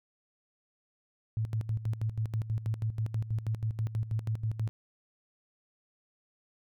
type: tone with tremolo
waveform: sine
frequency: 110.3 Hz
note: A2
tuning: 5 cents sharp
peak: -27 dBFS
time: 1.37-4.69 s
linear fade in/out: 0 ms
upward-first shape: square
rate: 6.2 Hz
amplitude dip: 75%
effects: none